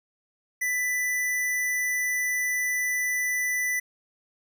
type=tone; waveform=square; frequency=1988 Hz; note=B6; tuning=11 cents sharp; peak=-25 dBFS; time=0.61-3.8 s; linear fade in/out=10 ms; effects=none